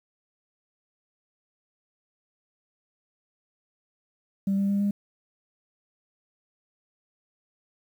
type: tone with pitch steps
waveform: sine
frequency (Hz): 196 / 198.16 / 200.3 / 202.6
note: G3 / G3 / G3 / G#3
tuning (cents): 0 / +19 / +38 / -43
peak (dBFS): -20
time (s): 4.47-4.91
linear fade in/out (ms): 5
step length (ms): 110
effects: tanh soft clip ceiling -19 dBFS + 9-bit